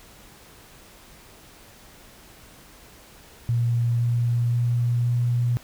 sine tone with pitch steps, 118.4 / 119.22 / 120.05 / 120.89 Hz, A#2 / A#2 / B2 / B2, +27 / +39 / -49 / -37 cents, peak -19 dBFS, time 3.49-5.57 s, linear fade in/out 0 ms, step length 520 ms, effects pink hiss -49 dBFS RMS until 5.63 s

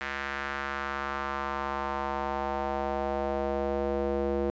square tone with band-pass filter sweep, 69.3 Hz, C#2, in tune, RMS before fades -31 dBFS, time 0.01-4.5 s, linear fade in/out 0 ms, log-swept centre 1800 to 440 Hz, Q 2.1, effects resampled to 16000 Hz

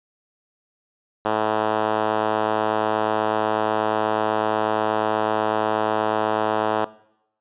5% pulse tone with band-pass filter, 108.2 Hz, A2, 29 cents flat, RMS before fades -22 dBFS, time 1.25-6.85 s, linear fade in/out 5 ms, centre 670 Hz, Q 0.67, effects noise-tail reverb RT60 0.8 s tail -20 dB re dry + resampled to 8000 Hz

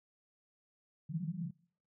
pink band-pass noise, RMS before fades -39 dBFS, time 1.09-1.51 s, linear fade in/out 10 ms, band 150 to 190 Hz, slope 96 dB/octave, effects noise-tail reverb RT60 0.6 s tail -25 dB re dry

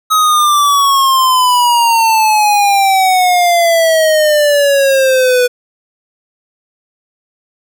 square exponential sweep, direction down, 1275 to 490 Hz, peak -8 dBFS, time 0.1-5.48 s, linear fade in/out 20 ms, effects none

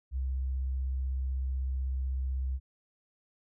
sine tone with vibrato, 65.41 Hz, C2, in tune, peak -29 dBFS, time 0.11-2.6 s, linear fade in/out 50 ms, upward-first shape square, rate 16 Hz, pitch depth 13 cents each way, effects none

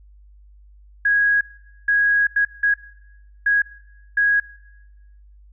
sine tone bursts at uneven times, 1653 Hz, G#6, 9 cents flat, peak -14 dBFS, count 6, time 1.05-1.41 / 1.88-2.27 / 2.36-2.45 / 2.63-2.74 / 3.46-3.62 / 4.17-4.4 s, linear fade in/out 5 ms, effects noise-tail reverb RT60 1.0 s tail -19 dB re dry + added 50 Hz sine -45 dBFS peak until 5.52 s

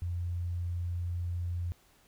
sine tone, 87.31 Hz, F2, in tune, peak -31 dBFS, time 0.02-1.72 s, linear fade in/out 0 ms, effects pink hiss -64 dBFS RMS until 2.07 s

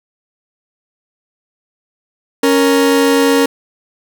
40% pulse tone pair together, 277.2 / 466.2 Hz, C#4 / A#4, 0 / 0 cents, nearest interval major sixth, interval 900 cents, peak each -11 dBFS, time 2.43-3.46 s, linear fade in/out 5 ms, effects none

